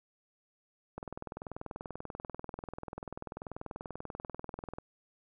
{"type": "click train", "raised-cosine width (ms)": 1, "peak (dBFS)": -26, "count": 79, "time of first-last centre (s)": [0.98, 4.785], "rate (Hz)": 20.5, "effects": []}